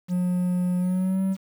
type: tone with pitch glide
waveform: triangle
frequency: 179.6 to 191.38 Hz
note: F3 to G3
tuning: +49 to -41 cents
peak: -19 dBFS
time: 0.08-1.37 s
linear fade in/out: 50 ms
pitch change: +110 cents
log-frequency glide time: 0.78-1.22 s
effects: 8-bit